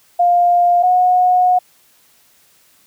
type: tone pair in turn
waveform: sine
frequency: 703 / 727.4 Hz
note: F5 / F#5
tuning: +11 / -30 cents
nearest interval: minor second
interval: 59 cents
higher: second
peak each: -9 dBFS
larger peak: neither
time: 0.19-0.83 / 0.83-1.59 s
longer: second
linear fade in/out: 10 ms
effects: white hiss -53 dBFS RMS until 2.86 s + high-pass 60 Hz 12 dB/octave